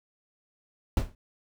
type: noise with exponential decay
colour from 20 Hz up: brown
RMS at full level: -19 dBFS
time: 0.97-1.15 s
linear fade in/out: 1 ms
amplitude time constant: 37 ms
effects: none